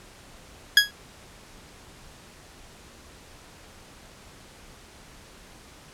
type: tone with exponential decay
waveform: 20% pulse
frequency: 1661.2 Hz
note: G#6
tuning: in tune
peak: -4 dBFS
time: 0.77-0.91 s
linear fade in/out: 2 ms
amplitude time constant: 30 ms
effects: pink hiss -49 dBFS RMS until 5.93 s + low-pass 10000 Hz 12 dB/octave